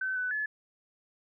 sine tone with pitch steps, 1528 / 1500 / 1717 Hz, G6 / F#6 / A6, -45 / +23 / -43 cents, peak -29 dBFS, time 0.01-0.46 s, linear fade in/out 5 ms, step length 150 ms, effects none

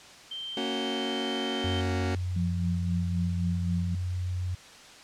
sine tone with pitch glide, 3136 to 3114 Hz, G7 to G7, 0 to -12 cents, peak -34 dBFS, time 0.31-1.81 s, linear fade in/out 5 ms, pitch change -12 cents, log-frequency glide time 0.43-1 s
sawtooth chord, F# major, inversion first, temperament just, 231.2 / 277.5 / 370 Hz, A#3 / C#4 / F#4, -14 / +2 / 0 cents, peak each -30 dBFS, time 0.57-2.15 s, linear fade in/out 2 ms
sine tone, 90.7 Hz, F#2, 34 cents flat, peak -28 dBFS, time 1.64-4.55 s, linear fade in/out 5 ms
sine tone with tremolo, 174.61 Hz, F3, in tune, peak -26 dBFS, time 2.36-3.95 s, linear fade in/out 5 ms, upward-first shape sine, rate 3.8 Hz, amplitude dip 50%
effects white hiss -49 dBFS RMS until 5.03 s + low-pass 6000 Hz 12 dB/octave

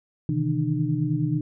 sine tone cluster, 128.3 / 151.4 / 160.9 / 302 Hz, C3 / D#3 / E3 / D4, -34 / -47 / -42 / +48 cents, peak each -27 dBFS, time 0.29-1.41 s, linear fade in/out 2 ms, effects none

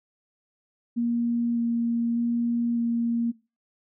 sine tone with vibrato, 234.9 Hz, A#3, 13 cents sharp, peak -22 dBFS, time 0.96-3.32 s, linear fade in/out 20 ms, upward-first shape square, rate 0.83 Hz, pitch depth 8 cents each way, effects noise-tail reverb RT60 0.3 s tail -21 dB re dry

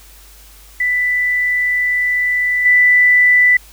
sine tone with level steps, 1984 Hz, B6, 7 cents sharp, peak -13 / -7 dBFS, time 0.8-3.57 s, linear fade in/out 5 ms, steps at 2.65 s, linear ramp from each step 10 ms, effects added 50 Hz sine -42 dBFS peak until 3.72 s + white hiss -44 dBFS RMS until 3.72 s

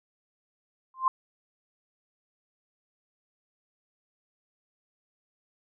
sine tone with exponential growth, 1046.5 Hz, C6, in tune, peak -16 dBFS, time 0.94-1.08 s, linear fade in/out 2 ms, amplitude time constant 30 ms, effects none

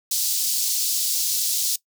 pink high-pass noise, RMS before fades -23 dBFS, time 0.11-1.76 s, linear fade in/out 5 ms, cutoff 4400 Hz, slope 24 dB/octave, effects noise-tail reverb RT60 0.1 s tail -20 dB re dry

